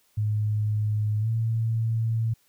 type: tone with pitch glide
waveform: sine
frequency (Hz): 106.2 to 113.17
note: G#2 to A2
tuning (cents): +39 to +49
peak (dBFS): -22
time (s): 0.17-2.34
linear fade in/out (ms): 10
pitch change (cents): +110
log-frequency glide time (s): 1.2-1.28
effects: white hiss -65 dBFS RMS until 2.48 s